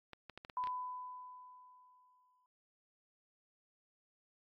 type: clicks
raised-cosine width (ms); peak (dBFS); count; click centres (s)
0.3; -32; 7; 0.133 / 0.297 / 0.376 / 0.449 / 0.498 / 0.639 / 0.672
type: tone with exponential decay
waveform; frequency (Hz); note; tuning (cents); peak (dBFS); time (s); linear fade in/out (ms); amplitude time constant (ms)
sine; 1001; B5; +23; -34; 0.57-2.46; 1; 410
effects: AAC 48 kbps